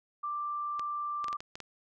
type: tone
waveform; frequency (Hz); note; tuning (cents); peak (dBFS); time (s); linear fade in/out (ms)
sine; 1179; D6; +6; -32; 0.23-1.37; 10
type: clicks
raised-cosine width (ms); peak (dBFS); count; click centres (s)
0.2; -24; 7; 0.795 / 1.243 / 1.283 / 1.329 / 1.405 / 1.555 / 1.603
effects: none